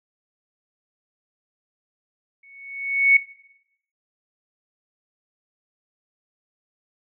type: tone with exponential growth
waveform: sine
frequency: 2217 Hz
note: C#7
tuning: in tune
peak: -9 dBFS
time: 2.43-3.17 s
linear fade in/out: 5 ms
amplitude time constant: 160 ms
effects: noise-tail reverb RT60 0.8 s tail -19 dB re dry